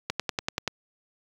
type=click train; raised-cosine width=0.2 ms; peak=-9 dBFS; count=7; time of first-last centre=0.1-0.677 s; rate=10.4 Hz; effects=high-pass 60 Hz 12 dB/octave + 8-bit